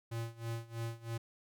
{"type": "tone with tremolo", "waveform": "square", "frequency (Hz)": 115.3, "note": "A#2", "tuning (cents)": -19, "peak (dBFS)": -36, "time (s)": [0.11, 1.18], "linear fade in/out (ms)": 10, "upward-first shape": "sine", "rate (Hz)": 3.1, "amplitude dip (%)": 90, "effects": []}